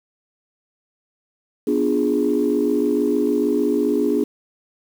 sine chord, B diminished seventh, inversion none, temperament equal, 246.9 / 293.7 / 349.2 / 415.3 Hz, B3 / D4 / F4 / Ab4, 0 / 0 / 0 / 0 cents, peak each -22 / -20 / -24 / -20 dBFS, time 1.67-4.24 s, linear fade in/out 5 ms, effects tanh soft clip ceiling -8 dBFS + 7-bit

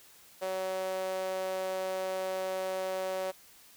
sawtooth tone with high-pass filter, 187.9 Hz, F#3, 27 cents sharp, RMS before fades -34 dBFS, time 0.41-3.32 s, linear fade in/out 20 ms, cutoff 540 Hz, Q 4.1, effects white hiss -57 dBFS RMS until 3.76 s

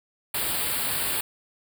white band-stop noise, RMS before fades -27 dBFS, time 0.34-1.21 s, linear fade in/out 5 ms, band 4800 to 7800 Hz, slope 96 dB/octave, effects none

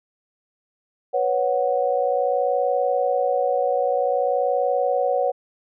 sine chord, B suspended second, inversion none, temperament equal, 493.9 / 554.4 / 740 Hz, B4 / C#5 / F#5, 0 / 0 / 0 cents, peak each -23 / -22 / -23 dBFS, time 1.13-5.32 s, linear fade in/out 20 ms, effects none

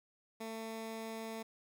15% pulse tone, 223.4 Hz, A3, 27 cents sharp, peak -35 dBFS, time 0.4-1.43 s, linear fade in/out 10 ms, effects none

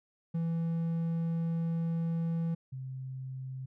triangle / sine tone pair in turn, 165.9 / 131.08 Hz, E3 / C3, +11 / +4 cents, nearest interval major third, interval 407 cents, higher first, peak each -27 / -37 dBFS, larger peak first, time 0.34-2.55 / 2.72-3.66 s, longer first, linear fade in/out 10 ms, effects none

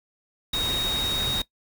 sine tone in noise, 3754 Hz, A#7, 11 cents sharp, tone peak -24 dBFS, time 0.53-1.42 s, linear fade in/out 5 ms, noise pink, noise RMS -31 dBFS, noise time 0.53-1.42 s, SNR +4 dB, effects noise-tail reverb RT60 0.1 s tail -19 dB re dry

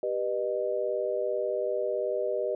sine chord, G augmented, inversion none, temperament just, 392 / 490 / 612.5 Hz, G4 / B4 / D#5, 0 / -14 / -27 cents, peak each -32 / -31 / -30 dBFS, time 0.03-2.55 s, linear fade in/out 2 ms, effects none

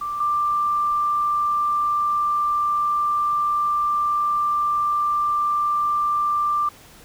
sine tone pair in turn, 1178 / 1183.1 Hz, D6 / D6, +5 / +12 cents, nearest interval unison, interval 7 cents, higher second, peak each -24 / -18 dBFS, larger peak second, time 0.01-0.2 / 0.2-6.69 s, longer second, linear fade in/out 5 ms, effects pink hiss -47 dBFS RMS until 7.04 s

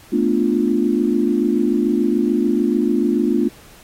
sine chord, B half-diminished seventh, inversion third, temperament equal, 220 / 246.9 / 293.7 / 349.2 Hz, A3 / B3 / D4 / F4, 0 / 0 / 0 / 0 cents, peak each -20 dBFS, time 0.12-3.49 s, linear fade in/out 10 ms, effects pink hiss -46 dBFS RMS until 3.83 s + AAC 48 kbps

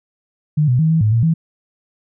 sine tone with pitch steps, 151.4 / 124.4 / 159.2 / 161.8 / 107.2 / 115.3 / 163 Hz, D#3 / B2 / D#3 / E3 / A2 / A#2 / E3, -47 / +13 / +40 / -32 / -45 / -19 / -19 cents, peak -11 dBFS, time 0.57-1.34 s, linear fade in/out 10 ms, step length 110 ms, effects none

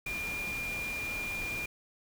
sine tone in noise, 2404 Hz, D7, 40 cents sharp, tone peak -34 dBFS, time 0.06-1.66 s, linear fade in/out 5 ms, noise pink, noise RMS -42 dBFS, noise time 0.06-1.66 s, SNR +5 dB, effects none

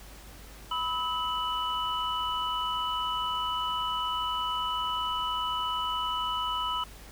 sine tone cluster, 989 / 1290 / 2974 Hz, B5 / E6 / F#7, +2 / -38 / +8 cents, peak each -32 / -32 / -33 dBFS, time 0.71-6.84 s, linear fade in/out 5 ms, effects added 50 Hz sine -48 dBFS peak until 7.11 s + pink hiss -50 dBFS RMS until 7.11 s

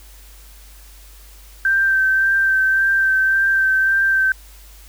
sine tone with vibrato, 1562 Hz, G6, 7 cents flat, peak -13 dBFS, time 1.65-4.32 s, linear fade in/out 2 ms, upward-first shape sine, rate 1.8 Hz, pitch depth 18 cents each way, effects added 50 Hz sine -41 dBFS peak until 4.88 s + white hiss -47 dBFS RMS until 4.88 s

